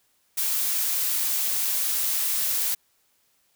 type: noise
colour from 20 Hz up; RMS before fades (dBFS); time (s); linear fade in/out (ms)
blue; -25; 0.37-2.75; 10
effects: white hiss -67 dBFS RMS until 3.55 s